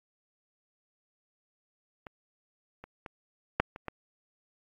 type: clicks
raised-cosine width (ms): 0.5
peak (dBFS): -27 / -29 / -26 / -7 / -27 / -19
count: 6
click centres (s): 2.068 / 2.84 / 3.062 / 3.6 / 3.761 / 3.883
effects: AAC 64 kbps